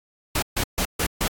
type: noise bursts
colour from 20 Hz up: pink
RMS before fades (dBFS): -23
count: 5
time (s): 0.35-1.28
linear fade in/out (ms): 5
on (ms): 74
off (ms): 140
effects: AAC 64 kbps